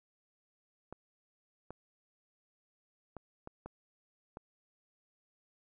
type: clicks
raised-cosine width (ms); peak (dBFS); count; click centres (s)
1; -30; 6; 0.926 / 1.706 / 3.167 / 3.474 / 3.66 / 4.371
effects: none